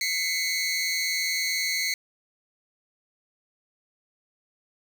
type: tone pair together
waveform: 20% pulse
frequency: 2032 / 2201 Hz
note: B6 / C#7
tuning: +49 / -13 cents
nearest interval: minor second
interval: 138 cents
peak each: -23 / -22 dBFS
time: 0.01-1.94 s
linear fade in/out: 2 ms
effects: none